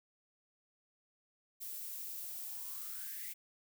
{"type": "noise with high-pass filter sweep", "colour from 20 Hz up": "violet", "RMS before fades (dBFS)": -44, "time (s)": [1.6, 3.34], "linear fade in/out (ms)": 20, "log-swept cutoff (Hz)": [270, 2200], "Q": 9.1, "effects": []}